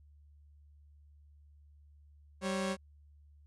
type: tone pair together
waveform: sawtooth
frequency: 193.39 / 547 Hz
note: G3 / C#5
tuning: -23 / -23 cents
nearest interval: octave + tritone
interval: 1800 cents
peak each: -30 / -33 dBFS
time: 2.41-2.77 s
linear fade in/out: 50 ms
effects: added 73 Hz sine -57 dBFS peak until 3.46 s + resampled to 24000 Hz